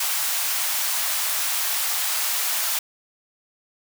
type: high-pass noise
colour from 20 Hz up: white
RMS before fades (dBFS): -24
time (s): 0-2.79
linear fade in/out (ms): 5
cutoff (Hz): 690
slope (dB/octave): 24
effects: none